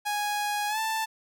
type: tone with pitch glide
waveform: sawtooth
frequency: 829 to 883.4 Hz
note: G#5 to A5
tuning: -3 to +7 cents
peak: -23 dBFS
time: 0.05-1.06 s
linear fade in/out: 20 ms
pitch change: +110 cents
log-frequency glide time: 0.68-0.79 s
effects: none